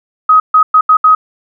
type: tone bursts at uneven times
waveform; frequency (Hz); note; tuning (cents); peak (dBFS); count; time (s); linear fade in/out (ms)
sine; 1262; D#6; +24; -3; 5; 0.29-0.4 / 0.54-0.63 / 0.74-0.81 / 0.89-0.97 / 1.04-1.15; 5
effects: none